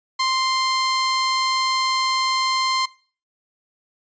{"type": "tone pair together", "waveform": "sawtooth", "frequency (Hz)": [1046.5, 2093], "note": ["C6", "C7"], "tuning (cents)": [0, 0], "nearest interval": "octave", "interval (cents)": 1200, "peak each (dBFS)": -16, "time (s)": [0.19, 2.86], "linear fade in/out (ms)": 10, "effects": ["noise-tail reverb RT60 0.4 s tail -20 dB re dry", "resampled to 16000 Hz"]}